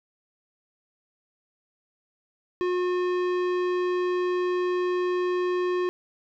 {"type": "tone with tanh clipping", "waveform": "sine", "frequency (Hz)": 360, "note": "F#4", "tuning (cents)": -47, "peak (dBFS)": -25, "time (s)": [2.61, 5.89], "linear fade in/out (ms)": 0, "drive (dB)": 16, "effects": []}